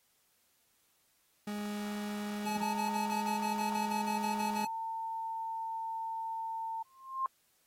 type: tone with pitch glide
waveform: 40% pulse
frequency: 207.6 to 209.2 Hz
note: G#3 to G#3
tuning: 0 to +13 cents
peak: -35 dBFS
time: 1.47-4.65 s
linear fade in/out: 5 ms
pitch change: +13 cents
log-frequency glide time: 2.42-3.47 s
type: tone bursts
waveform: square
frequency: 856 Hz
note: A5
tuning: 48 cents flat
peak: -35 dBFS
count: 14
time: 2.45-4.673 s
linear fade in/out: 20 ms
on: 130 ms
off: 31 ms
type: tone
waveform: sine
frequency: 900 Hz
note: A5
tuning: 39 cents sharp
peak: -35 dBFS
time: 2.6-6.83 s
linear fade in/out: 10 ms
type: tone with exponential growth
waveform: sine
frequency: 1060 Hz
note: C6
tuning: 22 cents sharp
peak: -27 dBFS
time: 6.85-7.26 s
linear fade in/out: 1 ms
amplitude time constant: 87 ms
effects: white hiss -72 dBFS RMS until 7.66 s + AAC 48 kbps